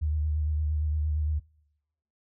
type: tone with vibrato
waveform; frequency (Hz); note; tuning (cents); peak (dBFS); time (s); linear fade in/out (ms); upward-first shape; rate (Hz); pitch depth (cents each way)
sine; 76.1; D#2; -38; -24; 0.01-1.4; 20; sine; 8.7; 36
effects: noise-tail reverb RT60 0.9 s tail -25 dB re dry